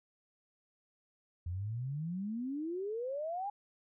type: exponential sweep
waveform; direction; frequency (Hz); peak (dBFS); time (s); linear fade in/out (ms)
sine; up; 83.4 to 832; -35; 1.46-3.5; 5
effects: none